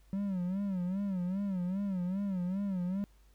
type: tone with vibrato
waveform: triangle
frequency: 189.1 Hz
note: F#3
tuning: 38 cents sharp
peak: -29 dBFS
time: 0.13-3.04 s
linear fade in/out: 0 ms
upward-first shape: sine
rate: 2.5 Hz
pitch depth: 120 cents each way
effects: added 50 Hz sine -59 dBFS peak until 3.34 s + pink hiss -70 dBFS RMS until 3.34 s